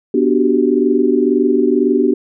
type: chord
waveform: sine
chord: G major seventh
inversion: first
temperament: equal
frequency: 246.9 / 293.7 / 370 / 392 Hz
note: B3 / D4 / F#4 / G4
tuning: 0 / 0 / 0 / 0 cents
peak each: -16 dBFS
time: 0.14-2.14 s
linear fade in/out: 5 ms
effects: none